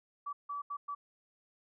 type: tone bursts at uneven times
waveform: sine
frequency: 1150 Hz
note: D6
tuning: 37 cents flat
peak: -36 dBFS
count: 4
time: 0.26-0.33 / 0.49-0.62 / 0.7-0.77 / 0.88-0.95 s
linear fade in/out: 10 ms
effects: none